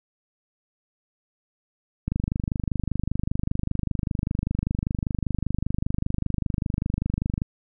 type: click train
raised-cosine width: 5 ms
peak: -12 dBFS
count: 135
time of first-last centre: 2.08-7.419 s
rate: 25.1 Hz
effects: none